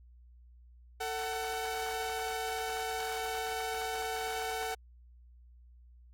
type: tone pair together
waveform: sawtooth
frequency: 445.8 / 751.3 Hz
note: A4 / F#5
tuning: +23 / +26 cents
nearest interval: major sixth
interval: 903 cents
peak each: -34 / -32 dBFS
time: 1-4.75 s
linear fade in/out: 10 ms
effects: added 60 Hz sine -54 dBFS peak until 6.13 s + AAC 48 kbps

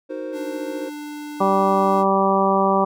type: chord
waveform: triangle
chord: C half-diminished seventh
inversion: first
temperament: equal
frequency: 311.1 / 370 / 466.2 / 523.3 Hz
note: Eb4 / Gb4 / Bb4 / C5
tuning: 0 / 0 / 0 / 0 cents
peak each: -30 / -33 / -33 / -28 dBFS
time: 0.09-0.9 s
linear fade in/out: 20 ms
type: tone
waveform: square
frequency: 296.5 Hz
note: D4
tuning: 17 cents sharp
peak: -31 dBFS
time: 0.32-2.05 s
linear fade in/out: 50 ms
type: harmonic tone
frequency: 194.3 Hz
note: G3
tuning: 15 cents flat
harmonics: 1 / 2 / 3 / 4 / 5 / 6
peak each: -22 / -22 / -22 / -22 / -22 / -22 dBFS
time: 1.4-2.85 s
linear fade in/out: 10 ms
effects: none

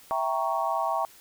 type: chord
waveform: sine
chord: E diminished seventh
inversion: none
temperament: equal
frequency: 659.3 / 784 / 932.3 / 1108.7 Hz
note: E5 / G5 / Bb5 / Db6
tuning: 0 / 0 / 0 / 0 cents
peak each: -30 dBFS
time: 0.11-1.05 s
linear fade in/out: 0 ms
effects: white hiss -53 dBFS RMS until 1.2 s

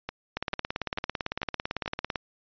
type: two click trains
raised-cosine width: 0.3 ms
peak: -13 / -16 dBFS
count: 33 / 5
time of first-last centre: 0.37-2.158 / 0.09-1.86 s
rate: 17.9 / 2.26 Hz
effects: resampled to 11025 Hz

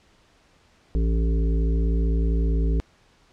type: harmonic tone with a mistuned harmonic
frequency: 55.5 Hz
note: A1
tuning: 16 cents sharp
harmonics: 1 / 3 / 5 / 7 / 8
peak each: -19 / -29 / -33 / -36 / -37 dBFS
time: 0.95-2.8 s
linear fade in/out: 0 ms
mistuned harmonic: 1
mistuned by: +27 cents
effects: pink hiss -59 dBFS RMS until 3.32 s + low-pass 6000 Hz 12 dB/octave

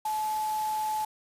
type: tone in noise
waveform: sine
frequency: 861 Hz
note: A5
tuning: 38 cents flat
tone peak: -27 dBFS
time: 0.05-1.05 s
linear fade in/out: 5 ms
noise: white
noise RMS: -42 dBFS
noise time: 0.05-1.05 s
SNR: +12 dB
effects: resampled to 32000 Hz

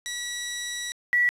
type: tone pair in turn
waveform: 15% pulse / sine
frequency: 1936 / 1945.9 Hz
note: B6 / B6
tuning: -35 / -26 cents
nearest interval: unison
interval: 9 cents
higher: second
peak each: -24 / -18 dBFS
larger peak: second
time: 0.06-0.92 / 1.13-1.29 s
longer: first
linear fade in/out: 0 ms
effects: resampled to 32000 Hz + 8-bit

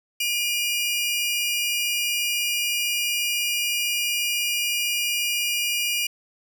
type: tone pair together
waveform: sawtooth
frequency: 2416 / 2875 Hz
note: D7 / F7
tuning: +48 / +50 cents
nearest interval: minor third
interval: 302 cents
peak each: -22 dBFS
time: 0.2-6.07 s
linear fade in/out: 5 ms
effects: none

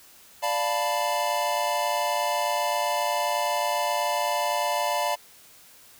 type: chord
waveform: square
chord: B half-diminished seventh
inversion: first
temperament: equal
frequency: 587.3 / 698.5 / 880 / 987.8 Hz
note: D5 / F5 / A5 / B5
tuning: 0 / 0 / 0 / 0 cents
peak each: -30 dBFS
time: 0.42-5.16 s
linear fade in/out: 20 ms
effects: white hiss -52 dBFS RMS until 5.99 s

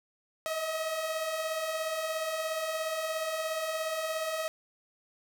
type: beating tone pair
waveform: sawtooth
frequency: 622.3 / 639.3 Hz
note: D#5 / D#5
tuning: 0 / +47 cents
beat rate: 17 Hz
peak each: -35 / -28 dBFS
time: 0.46-4.48 s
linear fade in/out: 0 ms
effects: none

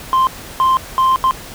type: tone bursts at uneven times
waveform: sine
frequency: 1046.5 Hz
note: C6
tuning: in tune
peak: -7 dBFS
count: 4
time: 0.13-0.27 / 0.6-0.77 / 0.98-1.16 / 1.24-1.31 s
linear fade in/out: 0 ms
effects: tanh soft clip ceiling -9 dBFS + pink hiss -33 dBFS RMS until 1.54 s

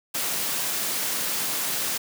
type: high-pass noise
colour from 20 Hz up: white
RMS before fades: -27 dBFS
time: 0.14-1.98 s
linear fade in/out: 10 ms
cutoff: 120 Hz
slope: 96 dB/octave
effects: none

